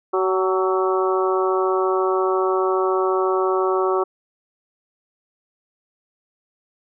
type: harmonic tone with a mistuned harmonic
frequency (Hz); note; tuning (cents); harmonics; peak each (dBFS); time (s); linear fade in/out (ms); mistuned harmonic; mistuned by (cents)
188.1; F#3; +29; 2 / 3 / 4 / 5 / 6 / 7; -19 / -27 / -27 / -29 / -25 / -28; 0.13-4.04; 10; 5; -49
effects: none